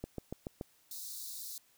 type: click train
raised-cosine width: 2 ms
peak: -25 dBFS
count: 5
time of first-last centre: 0.04-0.611 s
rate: 7 Hz
type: high-pass noise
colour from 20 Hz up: white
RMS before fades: -44 dBFS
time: 0.91-1.58 s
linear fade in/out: 2 ms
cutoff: 3700 Hz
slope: 96 dB/octave
effects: white hiss -68 dBFS RMS until 1.77 s